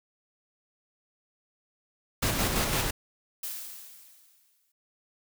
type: noise with tremolo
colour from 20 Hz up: pink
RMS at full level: -26 dBFS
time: 2.22-2.91 s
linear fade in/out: 10 ms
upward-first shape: square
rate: 5.9 Hz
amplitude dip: 35%
type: noise with exponential decay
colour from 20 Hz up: blue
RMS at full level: -34 dBFS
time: 3.43-4.72 s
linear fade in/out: 5 ms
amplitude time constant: 280 ms
effects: none